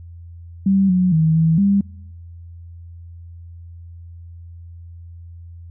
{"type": "tone with pitch steps", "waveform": "sine", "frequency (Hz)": [194.4, 182.6, 159.1, 161.8, 199.1], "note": ["G3", "F#3", "D#3", "E3", "G3"], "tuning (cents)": [-14, -23, 39, -32, 27], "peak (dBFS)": -12, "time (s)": [0.66, 1.81], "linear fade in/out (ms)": 5, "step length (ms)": 230, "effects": ["noise-tail reverb RT60 1.0 s tail -26 dB re dry", "added 85 Hz sine -35 dBFS peak until 5.7 s"]}